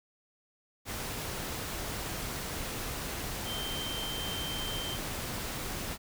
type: tone in noise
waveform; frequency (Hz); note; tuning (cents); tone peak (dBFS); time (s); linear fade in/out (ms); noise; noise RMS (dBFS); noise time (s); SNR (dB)
sine; 3128; G7; -4; -37; 3.44-4.99; 50; pink; -37; 0.85-5.98; -3
effects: none